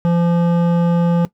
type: tone with hard clipping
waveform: sine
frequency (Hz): 171.5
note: F3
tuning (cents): -31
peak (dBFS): -14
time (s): 0.05-1.25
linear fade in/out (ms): 0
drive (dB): 12
effects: noise-tail reverb RT60 0.1 s tail -17 dB re dry